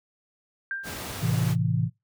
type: tone with exponential decay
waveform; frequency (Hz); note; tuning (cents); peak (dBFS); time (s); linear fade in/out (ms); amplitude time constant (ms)
sine; 1586; G6; +20; -26; 0.71-1.17; 1; 99
type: noise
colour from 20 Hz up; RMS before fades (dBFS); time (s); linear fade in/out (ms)
pink; -35; 0.83-1.56; 50
type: chord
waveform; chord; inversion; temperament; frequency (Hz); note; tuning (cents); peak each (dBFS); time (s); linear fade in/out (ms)
sine; A minor; none; just; 110 / 132 / 165; A2 / C3 / E3; 0 / +16 / +2; -26; 1.2-1.9; 50
effects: noise-tail reverb RT60 0.2 s tail -23 dB re dry + high-pass 60 Hz 12 dB/octave